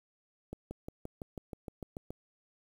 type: accelerating click train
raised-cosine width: 2 ms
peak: -27 dBFS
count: 11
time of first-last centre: 0.53-2.105 s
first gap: 180 ms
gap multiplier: 0.97
effects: 9-bit

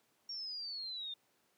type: exponential sweep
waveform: sine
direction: down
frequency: 5580 to 3606 Hz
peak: -40 dBFS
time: 0.29-1.14 s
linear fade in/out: 5 ms
effects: pink hiss -74 dBFS RMS until 1.57 s + high-pass 200 Hz 12 dB/octave

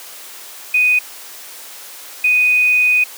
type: tone bursts at uneven times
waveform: sine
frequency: 2489 Hz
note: D#7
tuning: in tune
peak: -10 dBFS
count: 2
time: 0.74-0.99 / 2.24-3.04 s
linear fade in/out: 5 ms
effects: white hiss -35 dBFS RMS until 3.17 s + high-pass 400 Hz 12 dB/octave

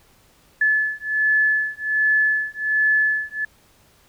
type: beating tone pair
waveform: sine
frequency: 1726 / 1727.3 Hz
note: A6 / A6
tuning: -34 / -32 cents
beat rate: 1.3 Hz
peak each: -20 dBFS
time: 0.61-3.45 s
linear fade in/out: 5 ms
effects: pink hiss -56 dBFS RMS until 4.08 s

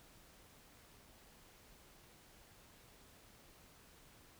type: silence
effects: pink hiss -63 dBFS RMS until 4.39 s

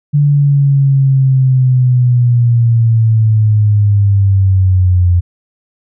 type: linear sweep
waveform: sine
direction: down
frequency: 146.1 to 87.31 Hz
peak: -6 dBFS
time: 0.13-5.21 s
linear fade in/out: 20 ms
effects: none

